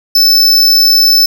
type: tone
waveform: square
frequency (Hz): 5274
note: E8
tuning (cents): 0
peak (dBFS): -5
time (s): 0.15-1.26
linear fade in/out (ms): 5
effects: none